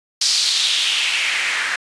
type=noise with band-pass filter sweep; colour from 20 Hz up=white; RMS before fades=-19 dBFS; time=0.21-1.76 s; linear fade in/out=5 ms; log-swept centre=4900 to 1700 Hz; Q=3.1; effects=resampled to 22050 Hz